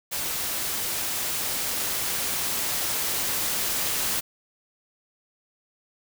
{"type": "noise with level ramp", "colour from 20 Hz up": "white", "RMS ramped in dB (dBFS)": [-29, -26], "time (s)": [0.11, 4.21], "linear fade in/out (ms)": 20, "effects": []}